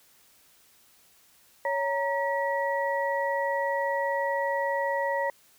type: tone cluster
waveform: sine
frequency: 558 / 933 / 1929 Hz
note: C#5 / A#5 / B6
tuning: +11 / +1 / -41 cents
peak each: -28 / -29 / -32 dBFS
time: 1.65-5.3 s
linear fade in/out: 2 ms
effects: white hiss -60 dBFS RMS until 5.58 s